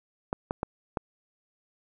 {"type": "clicks", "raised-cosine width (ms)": 1, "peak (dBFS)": -14, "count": 4, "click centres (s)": [0.329, 0.509, 0.631, 0.972], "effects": []}